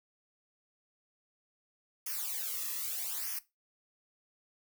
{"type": "noise with flanger", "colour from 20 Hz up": "blue", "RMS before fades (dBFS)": -37, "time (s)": [2.06, 3.39], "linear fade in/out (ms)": 5, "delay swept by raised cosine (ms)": [0.25, 1.35], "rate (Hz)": 0.8, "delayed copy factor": -1, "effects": ["noise-tail reverb RT60 0.2 s tail -17 dB re dry"]}